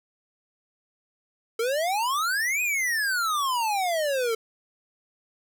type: exponential two-way sweep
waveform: square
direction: up then down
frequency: 440 to 2529 to 440 Hz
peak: -24 dBFS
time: 1.59-4.35 s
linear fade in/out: 5 ms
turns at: 2.62 s
effects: none